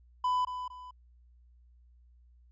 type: tone with echo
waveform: triangle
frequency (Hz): 1000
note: B5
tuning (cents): +21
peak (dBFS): -24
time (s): 0.24-0.45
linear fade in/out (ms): 5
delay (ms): 230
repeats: 2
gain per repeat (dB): -9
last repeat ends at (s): 0.91
effects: added 60 Hz sine -57 dBFS peak until 2.51 s + resampled to 16000 Hz